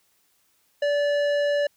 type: tone with tanh clipping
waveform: sine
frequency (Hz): 579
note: D5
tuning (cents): -25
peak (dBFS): -22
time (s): 0.82-1.67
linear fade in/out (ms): 5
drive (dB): 14
effects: white hiss -66 dBFS RMS until 1.76 s